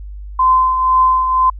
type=tone with tremolo; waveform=sine; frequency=1031 Hz; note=C6; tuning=26 cents flat; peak=-7 dBFS; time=0.39-1.5 s; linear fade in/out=5 ms; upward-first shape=triangle; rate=2 Hz; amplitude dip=55%; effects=added 50 Hz sine -27 dBFS peak until 1.59 s